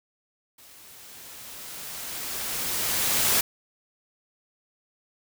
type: noise with level ramp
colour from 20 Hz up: white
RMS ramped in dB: -51 to -21 dBFS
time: 0.58-3.41 s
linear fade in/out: 5 ms
effects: none